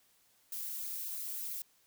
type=noise with flanger; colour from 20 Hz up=violet; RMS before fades=-40 dBFS; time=0.52-1.62 s; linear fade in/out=2 ms; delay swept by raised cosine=0.45 to 3.85 ms; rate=3 Hz; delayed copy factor=+0.6; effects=white hiss -69 dBFS RMS until 1.86 s